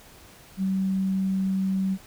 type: tone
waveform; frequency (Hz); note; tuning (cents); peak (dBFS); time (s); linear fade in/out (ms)
sine; 191.1; G3; -44; -22; 0.57-1.98; 50
effects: pink hiss -50 dBFS RMS until 2.06 s